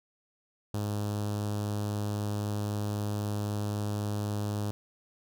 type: tone with notch filter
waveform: sawtooth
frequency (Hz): 103.83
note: G#2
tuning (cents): 0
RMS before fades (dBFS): -32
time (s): 0.74-4.71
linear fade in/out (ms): 0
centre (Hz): 2100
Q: 0.87
effects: none